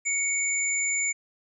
sine tone pair together, 2230 / 7080 Hz, C#7 / A8, +10 / +10 cents, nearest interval octave + minor sixth, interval 2000 cents, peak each -27 / -26 dBFS, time 0.05-1.13 s, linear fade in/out 20 ms, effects none

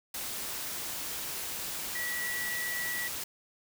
sine tone in noise, 1944 Hz, B6, 28 cents flat, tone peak -33 dBFS, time 1.95-3.08 s, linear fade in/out 5 ms, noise white, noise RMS -37 dBFS, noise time 0.14-3.24 s, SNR +1 dB, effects none

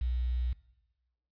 sine tone with quantisation, 61.4 Hz, B1, 9 cents flat, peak -28 dBFS, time 0.01-0.53 s, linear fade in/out 5 ms, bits 9, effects noise-tail reverb RT60 1.0 s tail -19 dB re dry + resampled to 11025 Hz

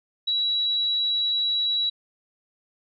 sine tone, 3903 Hz, B7, 21 cents flat, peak -21 dBFS, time 0.27-1.9 s, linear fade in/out 10 ms, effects none

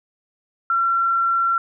sine tone, 1361 Hz, F6, 45 cents flat, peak -16 dBFS, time 0.7-1.58 s, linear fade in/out 2 ms, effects none

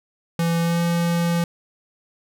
square tone with pitch glide, 168 to 170.54 Hz, E3 to F3, +33 to -41 cents, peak -19 dBFS, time 0.39-1.44 s, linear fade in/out 2 ms, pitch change +26 cents, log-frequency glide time 0.61-0.81 s, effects none

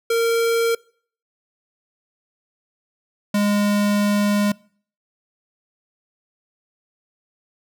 square tone pair in turn, 461.2 / 205.4 Hz, A#4 / G#3, -19 / -19 cents, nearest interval octave + major second, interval 1400 cents, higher first, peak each -17 dBFS, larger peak neither, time 0.1-0.75 / 3.34-4.52 s, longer second, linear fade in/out 5 ms, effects noise-tail reverb RT60 0.5 s tail -24 dB re dry

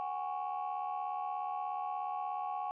sine chord, F# suspended second, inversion none, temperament equal with one note detuned, 740 / 816.8 / 1108.7 Hz, F#5 / G#5 / C#6, 0 / -29 / 0 cents, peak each -38 / -37 / -40 dBFS, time 0-2.71 s, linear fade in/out 0 ms, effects tanh soft clip ceiling -29 dBFS

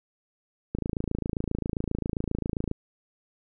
click train, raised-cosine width 3 ms, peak -15 dBFS, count 55, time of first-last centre 0.75-2.714 s, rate 27.5 Hz, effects none

